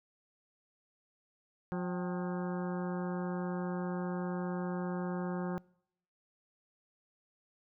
harmonic tone with a mistuned harmonic, 179 Hz, F3, 43 cents sharp, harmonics 1 / 2 / 3 / 4 / 5 / 6 / 7 / 8 / 9, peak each -34 / -40 / -44 / -46 / -48 / -50 / -51 / -52 / -53 dBFS, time 1.72-5.58 s, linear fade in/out 0 ms, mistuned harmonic 4, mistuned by +120 cents, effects noise-tail reverb RT60 0.7 s tail -25 dB re dry

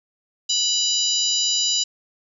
harmonic tone with a mistuned harmonic, 984 Hz, B5, 7 cents flat, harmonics 3 / 4 / 5 / 6 / 7, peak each -25 / -24 / -24 / -30 / -24 dBFS, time 0.49-1.84 s, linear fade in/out 10 ms, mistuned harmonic 7, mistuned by +49 cents, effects none

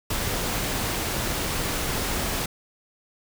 pink noise, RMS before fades -27 dBFS, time 0.1-2.46 s, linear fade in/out 5 ms, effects none

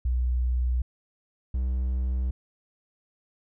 sine / triangle tone pair in turn, 61.74 / 63.37 Hz, B1 / B1, 0 / +45 cents, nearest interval unison, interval 45 cents, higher second, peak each -22 dBFS, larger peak neither, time 0.05-0.82 / 1.54-2.31 s, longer neither, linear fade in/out 5 ms, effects none

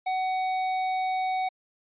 sine tone with tanh clipping, 750 Hz, F#5, 23 cents sharp, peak -27 dBFS, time 0.06-1.49 s, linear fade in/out 10 ms, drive 14 dB, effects resampled to 8000 Hz

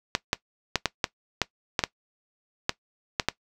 clicks, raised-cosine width 0.2 ms, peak -4 dBFS, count 11, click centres 0.151 / 0.331 / 0.757 / 0.857 / 1.042 / 1.417 / 1.792 / 1.838 / 2.694 / 3.198 / 3.286 s, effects noise-tail reverb RT60 0.1 s tail -19 dB re dry

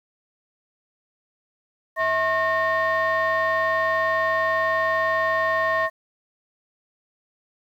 sine tone cluster, 648 / 1079 / 1837 Hz, E5 / C#6 / A#6, -30 / -47 / -26 cents, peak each -22 dBFS, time 1.96-5.9 s, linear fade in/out 50 ms, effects tanh soft clip ceiling -15 dBFS + 9-bit

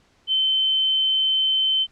sine tone, 3079 Hz, G7, 32 cents flat, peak -17 dBFS, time 0.27-1.87 s, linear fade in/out 50 ms, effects pink hiss -60 dBFS RMS until 1.91 s + low-pass 6000 Hz 12 dB/octave

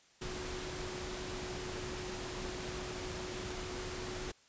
sine tone in noise, 366.3 Hz, F#4, 17 cents flat, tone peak -44 dBFS, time 0.21-4.32 s, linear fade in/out 10 ms, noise pink, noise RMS -42 dBFS, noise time 0.21-4.32 s, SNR -5 dB, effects white hiss -65 dBFS RMS until 4.48 s + resampled to 16000 Hz

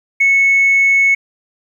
sine tone, 2203 Hz, C#7, 11 cents flat, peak -7 dBFS, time 0.2-1.15 s, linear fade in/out 10 ms, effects tanh soft clip ceiling -5 dBFS + 8-bit

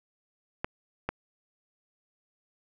clicks, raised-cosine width 0.5 ms, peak -14 dBFS, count 2, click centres 0.645 / 1.09 s, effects none

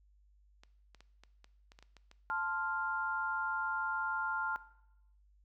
clicks, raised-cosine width 0.2 ms, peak -38 dBFS, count 10, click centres 0.635 / 0.947 / 1.006 / 1.236 / 1.444 / 1.719 / 1.789 / 1.826 / 1.967 / 2.114 s
sine chord, F major, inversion first, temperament equal, 880 / 1046.5 / 1396.9 Hz, A5 / C6 / F6, 0 / 0 / 0 cents, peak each -38 / -41 / -35 dBFS, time 2.3-4.56 s, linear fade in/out 0 ms
effects noise-tail reverb RT60 0.8 s tail -17 dB re dry + added 50 Hz sine -63 dBFS peak until 5.44 s

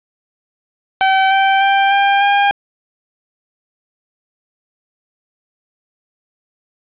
sawtooth tone with pitch steps, 768 / 777.4 / 786.9 / 796.5 / 806.2 Hz, G5 / G5 / G5 / G5 / G5, -36 / -15 / +6 / +27 / +48 cents, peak -6 dBFS, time 1.01-2.51 s, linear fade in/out 0 ms, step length 300 ms, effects resampled to 8000 Hz + 8-bit

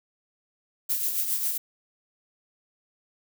violet noise with tremolo, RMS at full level -25 dBFS, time 0.89-1.58 s, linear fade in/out 10 ms, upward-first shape triangle, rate 7.4 Hz, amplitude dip 55%, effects none

